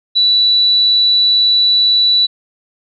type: tone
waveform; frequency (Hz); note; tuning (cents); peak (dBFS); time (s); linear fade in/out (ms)
sine; 3951; B7; 0; -8; 0.15-2.27; 20
effects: none